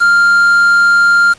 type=tone with quantisation; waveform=triangle; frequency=1396.9 Hz; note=F6; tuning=in tune; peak=-4 dBFS; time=0-1.34 s; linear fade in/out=20 ms; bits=4; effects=pink hiss -42 dBFS RMS until 1.38 s + resampled to 22050 Hz